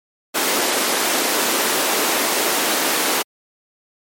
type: high-pass noise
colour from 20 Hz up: pink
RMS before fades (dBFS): -19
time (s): 0.34-3.23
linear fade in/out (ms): 20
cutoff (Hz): 280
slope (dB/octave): 24
effects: MP3 64 kbps